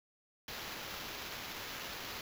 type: noise with sample-and-hold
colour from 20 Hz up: white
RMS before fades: -44 dBFS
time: 0.48-2.21 s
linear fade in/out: 2 ms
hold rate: 8820 Hz
effects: none